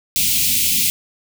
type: band-stop noise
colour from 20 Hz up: white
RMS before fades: -17 dBFS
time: 0.16-0.9 s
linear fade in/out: 0 ms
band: 270 to 2300 Hz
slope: 48 dB/octave
effects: none